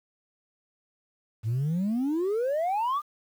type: exponential sweep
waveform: sine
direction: up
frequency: 104.4 to 1235 Hz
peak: -22 dBFS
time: 1.43-3.02 s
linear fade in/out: 50 ms
effects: tanh soft clip ceiling -23 dBFS + 9-bit